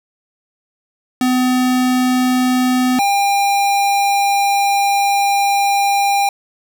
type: tone pair in turn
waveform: square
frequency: 253.1 / 800.5 Hz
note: B3 / G5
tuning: +43 / +36 cents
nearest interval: octave + minor sixth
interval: 1993 cents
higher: second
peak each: -13 dBFS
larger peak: neither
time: 1.21-2.99 / 2.99-6.29 s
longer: second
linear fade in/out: 2 ms
effects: none